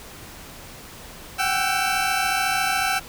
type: tone cluster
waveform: 20% pulse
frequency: 752 / 786 / 1332 Hz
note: F#5 / G5 / E6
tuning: +28 / +4 / +18 cents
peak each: -20 dBFS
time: 1.38-3 s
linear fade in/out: 20 ms
effects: pink hiss -41 dBFS RMS until 3.08 s